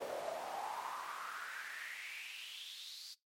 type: noise with high-pass filter sweep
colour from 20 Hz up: brown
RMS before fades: -45 dBFS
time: 0-3.15 s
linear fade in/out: 20 ms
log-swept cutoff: 530 to 4700 Hz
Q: 5.5
effects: noise-tail reverb RT60 0.2 s tail -21 dB re dry + MP3 64 kbps